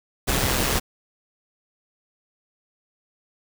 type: noise with amplitude modulation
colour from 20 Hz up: pink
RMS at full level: -20 dBFS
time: 0.27-0.8 s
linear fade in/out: 20 ms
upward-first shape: sine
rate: 132 Hz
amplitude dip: 50%
effects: none